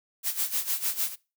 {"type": "noise with tremolo", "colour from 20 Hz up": "blue", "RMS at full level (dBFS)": -26, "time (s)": [0.23, 1.16], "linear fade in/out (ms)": 50, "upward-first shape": "sine", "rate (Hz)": 6.6, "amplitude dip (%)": 80, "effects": ["noise-tail reverb RT60 0.3 s tail -22 dB re dry"]}